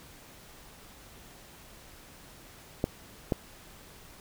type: clicks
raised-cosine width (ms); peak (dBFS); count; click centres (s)
2; -12; 2; 2.841 / 3.322
effects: pink hiss -52 dBFS RMS until 4.2 s